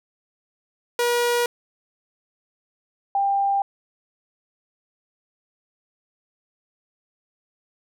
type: tone pair in turn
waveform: sawtooth / sine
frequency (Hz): 480.1 / 794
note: B4 / G5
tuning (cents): -49 / +22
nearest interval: major sixth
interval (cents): 871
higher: second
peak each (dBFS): -15 / -18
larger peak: first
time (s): 0.99-1.46 / 3.15-3.62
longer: neither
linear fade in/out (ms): 2
effects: none